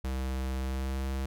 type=tone with pitch glide; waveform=square; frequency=65.41 to 66.63 Hz; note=C2 to C2; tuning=0 to +32 cents; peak=-31 dBFS; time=0.04-1.26 s; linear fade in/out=5 ms; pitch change=+32 cents; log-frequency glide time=0.57-1.06 s; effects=none